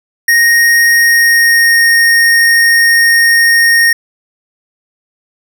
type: tone with pitch glide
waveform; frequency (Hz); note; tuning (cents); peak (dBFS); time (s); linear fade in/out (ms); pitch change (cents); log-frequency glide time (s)
square; 1864.7 to 1852.9; A#6 to A#6; 0 to -11; -6; 0.28-3.93; 5; -11; 0.95-1.87
effects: none